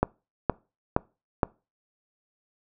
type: click train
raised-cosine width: 1 ms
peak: -6 dBFS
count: 4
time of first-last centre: 0.03-1.432 s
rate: 2.14 Hz
effects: noise-tail reverb RT60 0.3 s tail -24 dB re dry